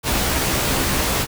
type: noise with comb filter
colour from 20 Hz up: pink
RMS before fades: -20 dBFS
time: 0.03-1.27 s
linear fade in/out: 50 ms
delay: 15 ms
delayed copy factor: +0.6
effects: none